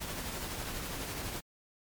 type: noise with tremolo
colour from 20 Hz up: pink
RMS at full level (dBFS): -37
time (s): 0-1.41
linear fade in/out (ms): 20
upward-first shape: triangle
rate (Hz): 12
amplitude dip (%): 35
effects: MP3 96 kbps